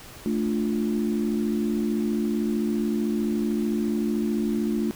sine chord, D minor, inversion second, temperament equal, 220 / 293.7 / 349.2 Hz, A3 / D4 / F4, 0 / 0 / 0 cents, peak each -24 / -29 / -29 dBFS, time 0.26-4.91 s, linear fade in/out 0 ms, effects pink hiss -44 dBFS RMS until 4.95 s

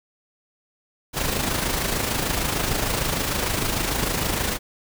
pink noise with amplitude modulation, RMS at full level -22 dBFS, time 1.13-4.59 s, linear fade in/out 50 ms, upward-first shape sine, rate 26.6 Hz, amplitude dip 50%, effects none

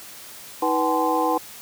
sine tone cluster, 319 / 491.8 / 762 / 850 / 1037 Hz, D#4 / B4 / G5 / G#5 / C6, +43 / -7 / -49 / +40 / -16 cents, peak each -25 dBFS, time 0.62-1.38 s, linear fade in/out 5 ms, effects white hiss -41 dBFS RMS until 1.61 s + high-pass 60 Hz 12 dB/octave

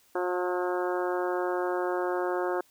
harmonic tone with a mistuned harmonic, 179.6 Hz, F3, 49 cents sharp, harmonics 2 / 3 / 4 / 5 / 6 / 7 / 8 / 9, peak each -29 / -33 / -35 / -37 / -39 / -40 / -41 / -42 dBFS, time 0.15-2.61 s, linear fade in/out 5 ms, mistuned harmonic 7, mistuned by +24 cents, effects white hiss -63 dBFS RMS until 2.7 s

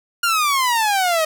sawtooth exponential sweep, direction down, 1426 to 620 Hz, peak -12 dBFS, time 0.23-1.25 s, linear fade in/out 5 ms, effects none

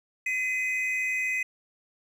triangle tone pair together, 2034 / 2514 Hz, C7 / D#7, -50 / +17 cents, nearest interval major third, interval 367 cents, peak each -27 dBFS, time 0.26-1.43 s, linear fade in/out 5 ms, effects none

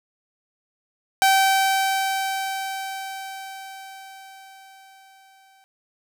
sawtooth tone with exponential decay, 773 Hz, G5, 24 cents flat, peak -10 dBFS, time 1.22-5.64 s, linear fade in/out 0 ms, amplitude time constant 960 ms, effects none

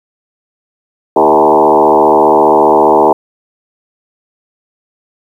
sine tone with frequency modulation, 642 Hz, E5, 46 cents flat, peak -4 dBFS, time 1.16-3.13 s, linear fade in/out 5 ms, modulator 74.9 Hz, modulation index 4.3, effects 7-bit

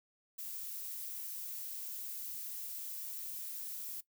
violet noise, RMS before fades -43 dBFS, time 0.38-4.01 s, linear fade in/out 10 ms, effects noise-tail reverb RT60 0.1 s tail -18 dB re dry

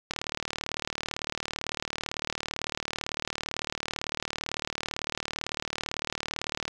click train, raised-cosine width 0.2 ms, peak -13 dBFS, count 250, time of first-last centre 0.11-6.68 s, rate 37.9 Hz, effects none

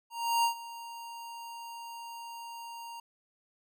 square tone with ADSR envelope, 932.3 Hz, A#5, in tune, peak -24 dBFS, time 0.1-3 s, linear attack 340 ms, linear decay 100 ms, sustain -18 dB, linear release 4 ms, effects none

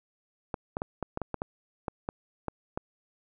clicks, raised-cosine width 1 ms, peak -17 dBFS, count 12, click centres 0.542 / 0.769 / 0.819 / 1.027 / 1.174 / 1.217 / 1.343 / 1.419 / 1.882 / 2.089 / 2.483 / 2.775 s, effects none

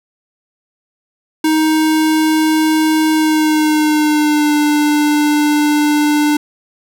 square tone with pitch glide, 313.5 to 297.4 Hz, D#4 to D4, +13 to +22 cents, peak -11 dBFS, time 1.44-6.37 s, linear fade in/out 5 ms, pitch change -91 cents, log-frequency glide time 3.13-4.54 s, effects none

